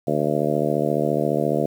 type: harmonic tone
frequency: 74.5 Hz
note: D2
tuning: 25 cents sharp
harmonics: 2 / 3 / 4 / 5 / 6 / 7 / 8 / 9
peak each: -27 / -27 / -27 / -27 / -27 / -27 / -27 / -27 dBFS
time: 0.07-1.66 s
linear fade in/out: 5 ms
effects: 8-bit